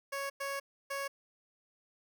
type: tone bursts at uneven times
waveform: 15% pulse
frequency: 554.4 Hz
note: C#5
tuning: in tune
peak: -29 dBFS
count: 3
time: 0.12-0.3 / 0.4-0.6 / 0.9-1.08 s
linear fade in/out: 10 ms
effects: none